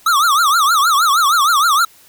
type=tone with vibrato; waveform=square; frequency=1244.5 Hz; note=D#6; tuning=in tune; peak=-11 dBFS; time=0.06-1.85 s; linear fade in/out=5 ms; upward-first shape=triangle; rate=6.4 Hz; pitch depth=250 cents each way; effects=white hiss -47 dBFS RMS until 2.08 s